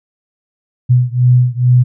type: beating tone pair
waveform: sine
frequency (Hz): 123.47 / 125.77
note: B2 / B2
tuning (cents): 0 / +32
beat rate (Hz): 2.3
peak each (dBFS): -10 / -11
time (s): 0.89-1.84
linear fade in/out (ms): 20
effects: none